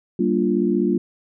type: chord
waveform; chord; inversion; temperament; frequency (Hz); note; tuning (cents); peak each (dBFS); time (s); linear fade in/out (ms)
sine; G minor seventh; none; equal with one note detuned; 193.75 / 233.1 / 293.7 / 349.2; G3 / Bb3 / D4 / F4; -20 / 0 / 0 / 0; -22 / -22 / -24 / -21; 0.19-0.98; 5
effects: none